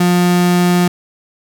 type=tone; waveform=35% pulse; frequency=177.3 Hz; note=F3; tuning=26 cents sharp; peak=-8 dBFS; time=0-0.88 s; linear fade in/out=5 ms; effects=none